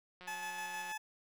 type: click train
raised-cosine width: 0.3 ms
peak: -36 dBFS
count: 129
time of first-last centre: 0.21-0.917 s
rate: 181 Hz
type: tone with tremolo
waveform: 20% pulse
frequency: 862 Hz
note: A5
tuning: 36 cents flat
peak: -34 dBFS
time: 0.27-0.98 s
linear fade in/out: 10 ms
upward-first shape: square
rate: 6.4 Hz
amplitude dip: 25%
effects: none